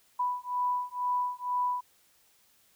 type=beating tone pair; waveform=sine; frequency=988 / 990.1 Hz; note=B5 / B5; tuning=0 / +4 cents; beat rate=2.1 Hz; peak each=-31 dBFS; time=0.19-1.81 s; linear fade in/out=10 ms; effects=white hiss -65 dBFS RMS until 2.75 s